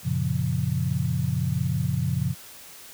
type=chord; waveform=sine; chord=Gb major seventh; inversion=none; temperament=equal with one note detuned; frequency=92.5 / 117.15 / 138.59 / 174.61 Hz; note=Gb2 / Bb2 / Db3 / F3; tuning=0 / +9 / 0 / 0 cents; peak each=-30 / -28 / -26 / -29 dBFS; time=0.03-2.35 s; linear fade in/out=50 ms; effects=white hiss -45 dBFS RMS until 2.93 s